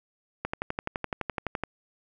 click train, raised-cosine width 0.5 ms, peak -14 dBFS, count 15, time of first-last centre 0.45-1.636 s, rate 11.8 Hz, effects none

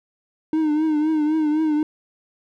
triangle tone with vibrato, 307.9 Hz, D#4, 18 cents flat, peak -15 dBFS, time 0.53-1.83 s, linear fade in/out 2 ms, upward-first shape triangle, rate 3.9 Hz, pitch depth 70 cents each way, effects none

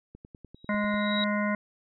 click train, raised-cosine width 3 ms, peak -32 dBFS, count 9, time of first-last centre 0.15-0.942 s, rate 10.1 Hz
sine tone with exponential growth, 3835 Hz, A#7, 48 cents sharp, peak -26 dBFS, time 0.55-1.24 s, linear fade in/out 1 ms, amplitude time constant 150 ms
harmonic tone, 207.7 Hz, G#3, in tune, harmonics 1 / 3 / 5 / 7 / 9 / 10, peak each -27 / -32 / -34 / -35 / -37 / -37 dBFS, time 0.69-1.55 s, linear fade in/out 2 ms
effects none

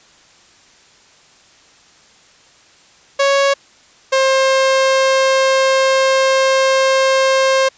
sawtooth tone pair in turn, 554.4 / 531.8 Hz, C#5 / C5, 0 / +28 cents, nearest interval minor second, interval 72 cents, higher first, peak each -7 dBFS, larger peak neither, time 3.19-3.54 / 4.12-7.69 s, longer second, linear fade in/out 10 ms, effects white hiss -48 dBFS RMS until 7.77 s + resampled to 16000 Hz

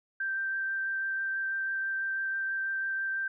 sine tone with vibrato, 1568 Hz, G6, in tune, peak -29 dBFS, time 0.2-3.28 s, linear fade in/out 5 ms, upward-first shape triangle, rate 6.1 Hz, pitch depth 11 cents each way, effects none

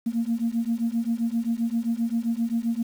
sine beating tone pair, 227.5 / 235.1 Hz, A#3 / A#3, -42 / +15 cents, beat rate 7.6 Hz, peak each -25 / -25 dBFS, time 0.06-2.83 s, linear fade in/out 10 ms, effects tanh soft clip ceiling -16 dBFS + 8-bit

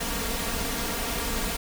pink noise with comb filter, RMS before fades -29 dBFS, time 0-1.57 s, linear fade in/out 10 ms, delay 4.3 ms, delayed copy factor +0.75, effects none

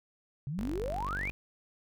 sine exponential sweep, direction up, 130 to 2495 Hz, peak -33 dBFS, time 0.47-1.3 s, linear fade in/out 0 ms
sawtooth tone, 48.24 Hz, G1, 27 cents flat, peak -33 dBFS, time 0.58-1.31 s, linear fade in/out 0 ms
clicks, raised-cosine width 0.3 ms, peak -30 dBFS, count 2, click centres 1.081 / 1.129 s
effects none

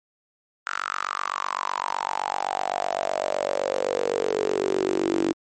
sawtooth tone with high-pass filter sweep, 47.87 Hz, G1, 40 cents flat, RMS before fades -26 dBFS, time 0.66-5.33 s, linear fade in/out 10 ms, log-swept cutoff 1400 to 320 Hz, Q 7, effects MP3 32 kbps

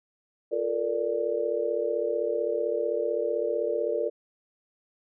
sine chord, Bb major seventh, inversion second, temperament equal with one note detuned, 349.2 / 440 / 475.7 / 587.3 Hz, F4 / A4 / Bb4 / D5, 0 / 0 / +35 / 0 cents, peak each -34 / -30 / -29 / -30 dBFS, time 0.51-4.1 s, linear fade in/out 20 ms, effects none

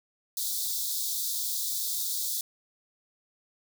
white high-pass noise, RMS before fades -31 dBFS, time 0.37-2.41 s, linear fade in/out 2 ms, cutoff 3500 Hz, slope 96 dB/octave, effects none

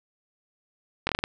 slowing click train, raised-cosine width 0.3 ms, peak -9 dBFS, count 6, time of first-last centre 1.07-1.239 s, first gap 21 ms, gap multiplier 1.24, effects none

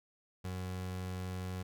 30% pulse tone, 92.1 Hz, F#2, 7 cents flat, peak -35 dBFS, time 0.44-1.63 s, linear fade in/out 10 ms, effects none

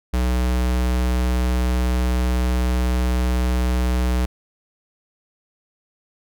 square tone, 62 Hz, B1, 7 cents sharp, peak -18 dBFS, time 0.13-4.26 s, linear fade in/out 10 ms, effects none

